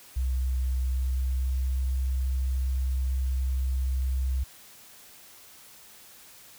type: tone with pitch glide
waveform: sine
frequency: 64 to 65.01 Hz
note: C2 to C2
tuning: -38 to -11 cents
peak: -24 dBFS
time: 0.16-4.44 s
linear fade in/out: 10 ms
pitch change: +27 cents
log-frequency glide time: 0.84-1.92 s
effects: white hiss -51 dBFS RMS until 6.58 s